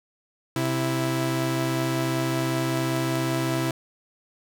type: tone pair together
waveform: sawtooth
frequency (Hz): 130.8 / 329.6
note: C3 / E4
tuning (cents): 0 / 0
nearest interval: octave + major third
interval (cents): 1600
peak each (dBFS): -22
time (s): 0.56-3.71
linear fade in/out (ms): 2
effects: none